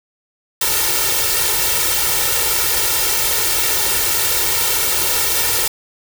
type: noise with comb filter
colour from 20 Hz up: white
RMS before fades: -17 dBFS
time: 0.61-5.68 s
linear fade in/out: 5 ms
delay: 2.2 ms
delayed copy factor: +0.95
effects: none